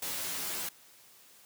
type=noise with comb filter; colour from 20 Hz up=white; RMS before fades=-36 dBFS; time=0.02-0.69 s; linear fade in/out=5 ms; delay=11 ms; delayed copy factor=+0.9; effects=white hiss -58 dBFS RMS until 1.45 s + high-pass 100 Hz 12 dB/octave